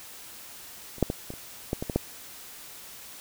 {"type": "clicks", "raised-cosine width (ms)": 2, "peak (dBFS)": [-30, -7, -14, -22, -29, -13, -17, -16, -9], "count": 9, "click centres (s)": [0.983, 1.027, 1.101, 1.304, 1.338, 1.731, 1.825, 1.898, 1.96], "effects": ["white hiss -45 dBFS RMS until 3.2 s"]}